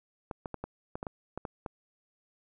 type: clicks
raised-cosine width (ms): 1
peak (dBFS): -22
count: 10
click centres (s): 0.312 / 0.458 / 0.543 / 0.64 / 0.955 / 1.029 / 1.068 / 1.376 / 1.452 / 1.662
effects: none